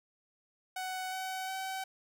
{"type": "tone with pitch steps", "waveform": "sawtooth", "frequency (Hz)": [746, 754.2, 762.6], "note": ["F#5", "F#5", "G5"], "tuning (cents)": [14, 33, -48], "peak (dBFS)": -32, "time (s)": [0.76, 1.84], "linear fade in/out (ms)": 5, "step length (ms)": 360, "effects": []}